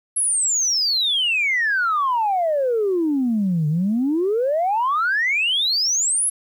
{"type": "exponential two-way sweep", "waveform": "sine", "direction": "down then up", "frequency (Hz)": [11140, 146.83, 11140], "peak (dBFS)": -16, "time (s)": [0.16, 6.3], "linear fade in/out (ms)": 10, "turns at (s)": 3.68, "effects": ["tanh soft clip ceiling -13 dBFS", "9-bit"]}